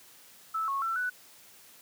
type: tone with pitch steps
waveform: sine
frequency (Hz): 1311 / 1099 / 1341 / 1486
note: E6 / C#6 / E6 / F#6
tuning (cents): -10 / -15 / +29 / +7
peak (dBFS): -28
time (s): 0.54-1.1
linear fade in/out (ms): 10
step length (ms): 140
effects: white hiss -55 dBFS RMS until 1.81 s + high-pass 100 Hz 12 dB/octave